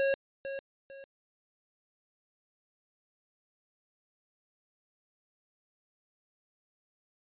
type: tone with echo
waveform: square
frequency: 547 Hz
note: C#5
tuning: 23 cents flat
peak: -26 dBFS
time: 0-0.14 s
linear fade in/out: 0 ms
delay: 450 ms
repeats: 2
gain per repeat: -10 dB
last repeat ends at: 1.04 s
effects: resampled to 8000 Hz